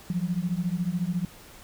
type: beating tone pair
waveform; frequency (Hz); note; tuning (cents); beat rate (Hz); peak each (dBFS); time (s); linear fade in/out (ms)
sine; 170 / 184; F3 / F#3; -46 / -9; 14; -28 / -28; 0.1-1.25; 2
effects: pink hiss -49 dBFS RMS until 1.63 s